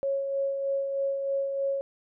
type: tone with tremolo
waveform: sine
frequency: 550 Hz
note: C#5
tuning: 14 cents flat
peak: -24 dBFS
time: 0.03-1.81 s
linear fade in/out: 0 ms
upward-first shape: sine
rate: 3.2 Hz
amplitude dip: 40%
effects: none